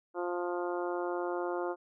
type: harmonic tone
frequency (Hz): 176.1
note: F3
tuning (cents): +15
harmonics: 2 / 3 / 4 / 5 / 6 / 7 / 8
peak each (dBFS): -34 / -38 / -40 / -42 / -44 / -45 / -46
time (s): 0.14-1.76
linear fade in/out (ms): 50
effects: none